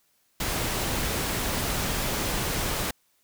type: noise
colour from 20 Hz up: pink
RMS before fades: -28 dBFS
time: 0.4-2.91 s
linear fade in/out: 5 ms
effects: white hiss -68 dBFS RMS until 3.23 s